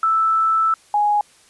sine tone pair in turn, 1318.5 / 830.6 Hz, E6 / G#5, 0 / 0 cents, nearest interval minor sixth, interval 800 cents, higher first, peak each -14 dBFS, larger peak neither, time 0.03-0.74 / 0.94-1.21 s, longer first, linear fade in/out 2 ms, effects white hiss -52 dBFS RMS until 1.49 s + resampled to 24000 Hz

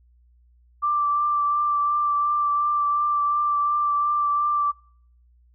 sine tone with vibrato, 1174.7 Hz, D6, in tune, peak -19 dBFS, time 0.82-4.72 s, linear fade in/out 20 ms, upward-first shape triangle, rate 2.8 Hz, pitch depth 17 cents each way, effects noise-tail reverb RT60 0.6 s tail -25 dB re dry + added 60 Hz sine -54 dBFS peak until 5.54 s

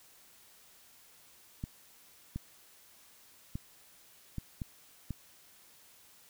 clicks, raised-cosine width 5 ms, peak -24 dBFS, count 6, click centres 1.639 / 2.36 / 3.555 / 4.383 / 4.618 / 5.107 s, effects white hiss -60 dBFS RMS until 6.29 s

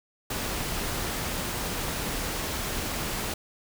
pink noise, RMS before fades -31 dBFS, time 0.3-3.34 s, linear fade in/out 5 ms, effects none

